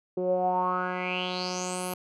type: tone with low-pass filter sweep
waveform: 10% pulse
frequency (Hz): 181.9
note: F#3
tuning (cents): -29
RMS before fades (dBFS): -29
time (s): 0.17-1.94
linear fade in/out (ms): 5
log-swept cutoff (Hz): 420 to 12000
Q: 6.9
effects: none